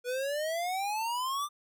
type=exponential sweep; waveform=square; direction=up; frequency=483 to 1200 Hz; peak=-31 dBFS; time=0.04-1.49 s; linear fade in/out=50 ms; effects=none